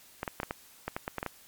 clicks, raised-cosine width 0.5 ms, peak -17 dBFS, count 11, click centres 0.231 / 0.278 / 0.401 / 0.432 / 0.509 / 0.88 / 0.965 / 1.079 / 1.183 / 1.229 / 1.263 s, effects white hiss -56 dBFS RMS until 1.47 s + MP3 96 kbps

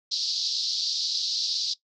pink band-pass noise, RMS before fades -28 dBFS, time 0.11-1.74 s, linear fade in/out 10 ms, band 4000 to 5200 Hz, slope 48 dB/octave, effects noise-tail reverb RT60 0.1 s tail -17 dB re dry

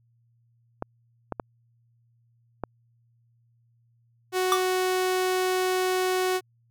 clicks, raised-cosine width 1 ms, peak -15 dBFS, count 4, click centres 0.824 / 1.323 / 1.398 / 2.637 s
sawtooth tone, 370 Hz, F#4, in tune, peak -19 dBFS, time 4.32-6.41 s, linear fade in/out 50 ms
square tone with exponential decay, 1163 Hz, D6, 17 cents flat, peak -17 dBFS, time 4.52-4.65 s, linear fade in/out 1 ms, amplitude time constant 28 ms
effects added 117 Hz sine -62 dBFS peak until 6.7 s

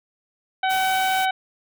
harmonic tone, 758 Hz, F#5, 42 cents sharp, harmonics 1 / 2 / 3 / 4 / 5, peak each -20 / -26 / -30 / -32 / -34 dBFS, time 0.63-1.31 s, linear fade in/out 5 ms
white noise, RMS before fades -33 dBFS, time 0.69-1.26 s, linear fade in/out 20 ms
effects none

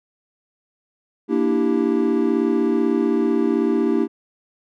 triangle chord, E half-diminished seventh, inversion second, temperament equal, 233.1 / 293.7 / 329.6 / 392 Hz, Bb3 / D4 / E4 / G4, 0 / 0 / 0 / 0 cents, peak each -20 dBFS, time 1.28-4.08 s, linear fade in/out 50 ms, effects none

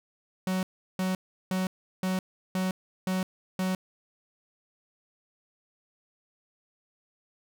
45% pulse tone bursts, 186.4 Hz, F#3, 13 cents sharp, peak -26 dBFS, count 7, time 0.47-3.75 s, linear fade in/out 2 ms, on 160 ms, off 360 ms, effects none

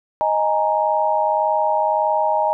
sine chord, D# suspended fourth, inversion none, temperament equal, 622.3 / 830.6 / 932.3 Hz, D#5 / G#5 / A#5, 0 / 0 / 0 cents, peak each -20 dBFS, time 0.21-2.53 s, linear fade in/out 0 ms, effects none

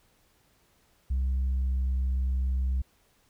sine tone with pitch glide, 65.2 to 64.79 Hz, C2 to C2, -5 to -16 cents, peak -22 dBFS, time 1.1-2.82 s, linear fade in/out 10 ms, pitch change -11 cents, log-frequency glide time 1.48-1.74 s, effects tanh soft clip ceiling -23 dBFS + pink hiss -66 dBFS RMS until 3.29 s

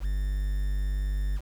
triangle tone with quantisation, 49.28 Hz, G1, 10 cents sharp, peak -23 dBFS, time 0-1.41 s, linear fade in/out 50 ms, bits 8, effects none

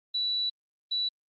sine tone pair in turn, 3944 / 3944 Hz, B7 / B7, -3 / -3 cents, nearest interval unison, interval 0 cents, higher neither, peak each -26 dBFS, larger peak neither, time 0.14-0.5 / 0.91-1.09 s, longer first, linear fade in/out 10 ms, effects Opus 24 kbps

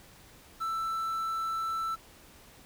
triangle tone with quantisation, 1327 Hz, E6, 11 cents sharp, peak -28 dBFS, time 0.6-1.96 s, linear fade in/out 20 ms, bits 9, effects pink hiss -55 dBFS RMS until 2.65 s

